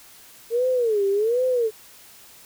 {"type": "tone with vibrato", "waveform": "sine", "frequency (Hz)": 449.4, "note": "A4", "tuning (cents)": 37, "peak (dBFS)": -18, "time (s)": [0.5, 1.71], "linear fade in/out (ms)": 50, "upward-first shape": "sine", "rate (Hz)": 1.3, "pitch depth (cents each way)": 230, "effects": ["white hiss -48 dBFS RMS until 2.45 s"]}